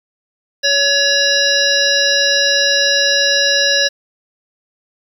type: harmonic tone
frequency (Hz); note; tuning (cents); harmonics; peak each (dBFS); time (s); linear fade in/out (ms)
563; C#5; +27; 1 / 3 / 5 / 7 / 9 / 10; -19 / -16 / -22 / -17 / -18 / -20; 0.63-3.89; 20
effects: 7-bit